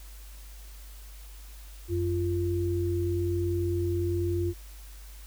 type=tone pair together; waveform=sine; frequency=91.06 / 346.2 Hz; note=F#2 / F4; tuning=-27 / -15 cents; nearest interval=octave + major seventh; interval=2312 cents; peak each=-28 dBFS; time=1.88-4.54 s; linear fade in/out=50 ms; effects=added 50 Hz sine -43 dBFS peak until 5.26 s + white hiss -53 dBFS RMS until 5.26 s